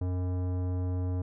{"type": "tone with tanh clipping", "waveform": "sine", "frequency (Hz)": 90.8, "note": "F#2", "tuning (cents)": -32, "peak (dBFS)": -30, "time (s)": [0.01, 1.22], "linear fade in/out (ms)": 5, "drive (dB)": 16, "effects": []}